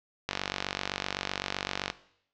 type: click train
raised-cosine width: 0.2 ms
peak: -11 dBFS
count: 78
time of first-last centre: 0.29-1.901 s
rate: 47.8 Hz
effects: noise-tail reverb RT60 0.7 s tail -17 dB re dry + low-pass 5000 Hz 12 dB/octave